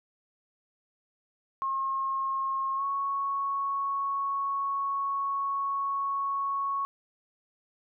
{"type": "tone with pitch glide", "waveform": "sine", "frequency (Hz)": [1077, 1106.6], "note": ["C6", "C#6"], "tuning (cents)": [50, -3], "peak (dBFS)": -27, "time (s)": [1.62, 6.85], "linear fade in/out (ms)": 0, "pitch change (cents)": 47, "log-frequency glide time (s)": [2.76, 2.83], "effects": []}